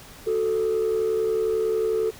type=tone pair together; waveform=sine; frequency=370 / 441.1 Hz; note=F#4 / A4; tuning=0 / +4 cents; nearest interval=minor third; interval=304 cents; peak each=-25 / -20 dBFS; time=0.26-2.11 s; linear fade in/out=20 ms; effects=tanh soft clip ceiling -17 dBFS + pink hiss -45 dBFS RMS until 2.19 s